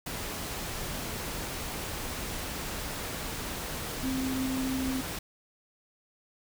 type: tone in noise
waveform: sine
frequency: 262 Hz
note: C4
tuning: 2 cents sharp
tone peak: -29 dBFS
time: 4.03-5.01 s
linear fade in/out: 5 ms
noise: pink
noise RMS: -36 dBFS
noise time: 0.06-5.19 s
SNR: +4 dB
effects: none